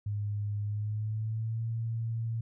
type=tone with pitch glide; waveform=sine; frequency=103.4 to 114.07 Hz; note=G#2 to A#2; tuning=-7 to -37 cents; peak=-30 dBFS; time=0.06-2.41 s; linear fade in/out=5 ms; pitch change=+170 cents; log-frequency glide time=0.63-1.65 s; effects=none